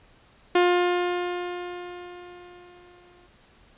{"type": "tone with exponential decay", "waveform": "sawtooth", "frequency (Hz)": 354.7, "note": "F4", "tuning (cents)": 27, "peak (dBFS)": -12, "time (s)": [0.55, 3.27], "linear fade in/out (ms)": 5, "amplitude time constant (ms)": 590, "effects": ["pink hiss -57 dBFS RMS until 3.77 s", "resampled to 8000 Hz"]}